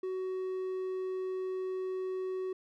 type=tone; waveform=triangle; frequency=373.9 Hz; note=F#4; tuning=18 cents sharp; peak=-31 dBFS; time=0.03-2.53 s; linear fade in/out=5 ms; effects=none